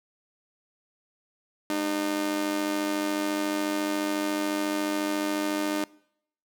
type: tone with amplitude modulation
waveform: sawtooth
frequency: 303.9 Hz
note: D#4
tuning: 41 cents flat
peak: -19 dBFS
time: 1.7-5.84 s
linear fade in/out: 2 ms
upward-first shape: sine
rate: 94.1 Hz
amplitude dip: 65%
effects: noise-tail reverb RT60 0.7 s tail -23 dB re dry